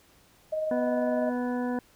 sine tone with tremolo, 624 Hz, D#5, 5 cents sharp, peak -25 dBFS, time 0.52-1.3 s, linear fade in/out 10 ms, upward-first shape sine, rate 20 Hz, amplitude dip 35%
harmonic tone, 246.9 Hz, B3, in tune, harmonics 1 / 2 / 3 / 4 / 6 / 7, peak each -28 / -34 / -38 / -40 / -44 / -45 dBFS, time 0.71-1.79 s, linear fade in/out 2 ms
effects pink hiss -60 dBFS RMS until 1.95 s

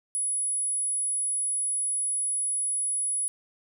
sine tone, 10200 Hz, D#9, 42 cents sharp, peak -25 dBFS, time 0.15-3.28 s, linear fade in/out 0 ms, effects none

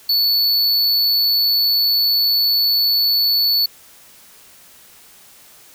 square tone, 4445 Hz, C#8, 4 cents sharp, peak -14 dBFS, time 0.09-3.66 s, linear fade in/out 5 ms, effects white hiss -46 dBFS RMS until 5.74 s

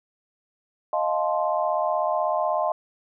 sine chord, F dominant seventh, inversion third, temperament equal with one note detuned, 622.3 / 698.5 / 869.4 / 1046.5 Hz, Eb5 / F5 / A5 / C6, 0 / 0 / -21 / 0 cents, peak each -25 / -26 / -29 / -28 dBFS, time 0.93-2.72 s, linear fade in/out 2 ms, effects none

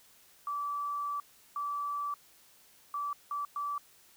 sine tone bursts at uneven times, 1157 Hz, D6, 26 cents flat, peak -32 dBFS, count 5, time 0.47-1.2 / 1.56-2.14 / 2.94-3.13 / 3.31-3.45 / 3.56-3.78 s, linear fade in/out 2 ms, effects white hiss -61 dBFS RMS until 4.16 s

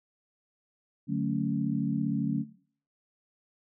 sine chord, D major seventh, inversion none, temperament equal, 146.83 / 185 / 220 / 277.2 Hz, D3 / F#3 / A3 / C#4, 0 / 0 / 0 / 0 cents, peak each -32 dBFS, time 1.07-2.45 s, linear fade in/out 50 ms, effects noise-tail reverb RT60 0.5 s tail -18 dB re dry

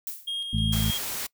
violet noise with exponential decay, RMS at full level -30 dBFS, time 0.07-0.38 s, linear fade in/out 2 ms, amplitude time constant 66 ms
triangle tone with tremolo, 3247 Hz, G#7, 40 cents flat, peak -26 dBFS, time 0.27-0.98 s, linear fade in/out 10 ms, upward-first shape square, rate 3.2 Hz, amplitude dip 35%
harmonic tone, 54.2 Hz, A1, 25 cents flat, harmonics 1 / 2 / 3 / 4, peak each -28 / -27 / -30 / -29 dBFS, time 0.53-0.91 s, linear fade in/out 5 ms
white noise, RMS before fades -32 dBFS, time 0.72-1.27 s, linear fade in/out 10 ms
effects noise-tail reverb RT60 0.1 s tail -22 dB re dry

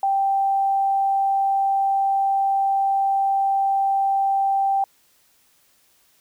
sine tone, 784 Hz, G5, in tune, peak -17 dBFS, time 0.03-4.84 s, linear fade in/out 2 ms, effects white hiss -60 dBFS RMS until 6.2 s

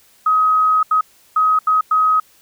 sine tone bursts at uneven times, 1265 Hz, D#6, 28 cents sharp, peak -11 dBFS, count 5, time 0.26-0.83 / 0.91-1.01 / 1.36-1.59 / 1.67-1.81 / 1.91-2.2 s, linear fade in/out 5 ms, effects white hiss -52 dBFS RMS until 2.41 s

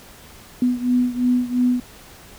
sine beating tone pair, 246.9 / 249.8 Hz, B3 / B3, 0 / +20 cents, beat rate 2.9 Hz, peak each -18 / -21 dBFS, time 0.62-1.8 s, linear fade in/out 2 ms, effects pink hiss -44 dBFS RMS until 2.38 s

